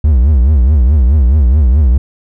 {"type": "tone with vibrato", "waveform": "triangle", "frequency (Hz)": 68.1, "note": "C#2", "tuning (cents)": -30, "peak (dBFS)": -3, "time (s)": [0.04, 1.98], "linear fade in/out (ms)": 5, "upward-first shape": "triangle", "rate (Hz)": 4.7, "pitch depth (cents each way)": 290, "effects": []}